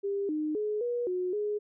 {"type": "tone with pitch steps", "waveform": "sine", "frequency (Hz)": [399.3, 306, 422.5, 482, 363.8, 417.4], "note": ["G4", "D#4", "G#4", "B4", "F#4", "G#4"], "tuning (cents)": [32, -29, 30, -42, -29, 9], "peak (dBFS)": -28, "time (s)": [0.03, 1.59], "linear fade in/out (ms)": 20, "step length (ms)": 260, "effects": []}